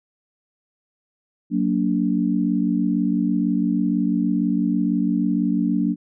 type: chord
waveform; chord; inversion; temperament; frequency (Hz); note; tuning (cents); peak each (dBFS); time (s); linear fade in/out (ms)
sine; Gb augmented; none; just; 185 / 231.2 / 289.1; Gb3 / Bb3 / D4; 0 / -14 / -27; -22; 1.5-5.96; 50
effects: none